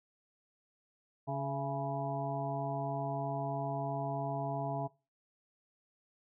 harmonic tone with a mistuned harmonic, 140 Hz, C#3, 18 cents sharp, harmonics 1 / 2 / 3 / 5 / 6 / 7, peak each -37 / -43 / -45 / -38 / -42 / -45 dBFS, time 1.27-4.88 s, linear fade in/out 20 ms, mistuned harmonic 5, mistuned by -58 cents, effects noise-tail reverb RT60 0.3 s tail -21 dB re dry

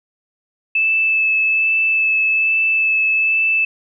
sine tone with vibrato, 2622 Hz, E7, 10 cents flat, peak -13 dBFS, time 0.75-3.65 s, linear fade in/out 5 ms, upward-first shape sine, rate 1.2 Hz, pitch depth 11 cents each way, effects none

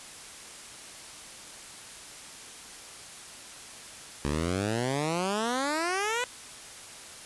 10% pulse exponential sweep, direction up, 69.3 to 505 Hz, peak -19 dBFS, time 4.25-6.24 s, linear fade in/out 0 ms, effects white hiss -45 dBFS RMS until 7.25 s + resampled to 24000 Hz

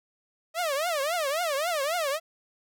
sawtooth tone with vibrato, 622.3 Hz, D#5, in tune, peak -22 dBFS, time 0.54-2.2 s, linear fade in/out 50 ms, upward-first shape triangle, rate 3.7 Hz, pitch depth 280 cents each way, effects none

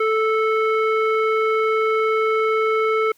square tone with low-pass filter, 438.8 Hz, A4, 5 cents flat, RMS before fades -19 dBFS, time 0-3.12 s, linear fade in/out 5 ms, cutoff 1800 Hz, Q 6.5, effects white hiss -59 dBFS RMS until 3.17 s

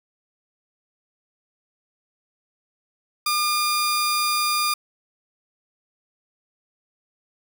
sawtooth tone pair together, 1207.5 / 2415 Hz, D6 / D7, +48 / +48 cents, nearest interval octave, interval 1200 cents, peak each -18 dBFS, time 3.26-4.74 s, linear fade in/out 5 ms, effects none

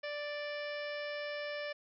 harmonic tone, 587.3 Hz, D5, in tune, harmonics 1 / 2 / 3 / 4 / 5 / 6 / 7 / 8 / 9, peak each -39 / -51 / -44 / -47 / -51 / -56 / -58 / -57 / -53 dBFS, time 0.03-1.73 s, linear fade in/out 10 ms, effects none

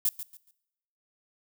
violet noise with echo, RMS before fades -25 dBFS, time 0.05-0.09 s, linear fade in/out 2 ms, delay 140 ms, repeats 3, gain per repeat -12 dB, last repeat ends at 0.51 s, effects noise-tail reverb RT60 0.9 s tail -23 dB re dry

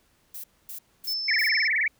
violet noise bursts, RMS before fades -38 dBFS, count 4, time 0.34-1.486 s, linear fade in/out 5 ms, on 99 ms, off 250 ms
sine tone with tremolo, 5274 Hz, E8, in tune, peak -25 dBFS, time 1.07-1.68 s, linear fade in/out 10 ms, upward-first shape triangle, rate 4.8 Hz, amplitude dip 35%
sine tone with vibrato, 1999 Hz, B6, 20 cents sharp, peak -21 dBFS, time 1.28-1.88 s, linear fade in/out 5 ms, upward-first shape sine, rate 19 Hz, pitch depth 250 cents each way
effects pink hiss -65 dBFS RMS until 1.99 s

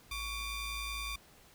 20% pulse ring-modulated tone, 1174.7 Hz, D6, in tune, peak -29 dBFS, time 0.11-1.16 s, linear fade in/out 5 ms, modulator 1230 Hz, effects pink hiss -60 dBFS RMS until 1.54 s

